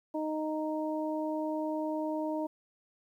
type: harmonic tone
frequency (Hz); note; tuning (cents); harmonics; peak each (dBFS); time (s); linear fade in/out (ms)
310; D#4; -6; 1 / 2 / 3; -33 / -35 / -39; 0.14-2.47; 10
effects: 11-bit